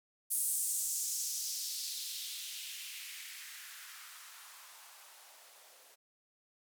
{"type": "noise with band-pass filter sweep", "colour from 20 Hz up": "violet", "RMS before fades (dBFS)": -41, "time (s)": [0.3, 5.96], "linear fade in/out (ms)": 20, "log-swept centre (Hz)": [10000, 500], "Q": 2.1, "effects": []}